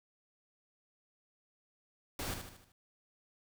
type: noise with echo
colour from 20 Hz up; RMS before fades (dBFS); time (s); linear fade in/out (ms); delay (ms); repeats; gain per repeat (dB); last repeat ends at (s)
pink; -39; 2.19-2.34; 2; 76; 5; -6; 2.72
effects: none